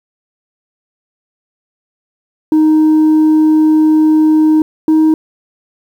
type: tone pair in turn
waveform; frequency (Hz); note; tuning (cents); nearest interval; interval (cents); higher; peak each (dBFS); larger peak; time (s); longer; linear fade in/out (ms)
sine; 311.1 / 314.2; D#4 / D#4; 0 / +17; unison; 17; second; -3; neither; 2.52-4.62 / 4.88-5.14; first; 2
effects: tanh soft clip ceiling -5 dBFS + 7-bit